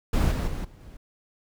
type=noise with level steps; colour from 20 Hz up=brown; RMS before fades=-21 / -26 / -31 / -48 / -45 dBFS; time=0.13-0.97 s; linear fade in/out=5 ms; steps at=0.31 / 0.47 / 0.64 / 0.8 s; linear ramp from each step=10 ms; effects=none